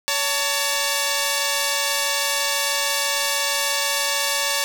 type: tone pair together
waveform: 5% pulse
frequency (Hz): 563.9 / 897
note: C#5 / A5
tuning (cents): +30 / +33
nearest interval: minor sixth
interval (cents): 803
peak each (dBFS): -11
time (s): 0.08-4.64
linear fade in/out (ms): 0
effects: 7-bit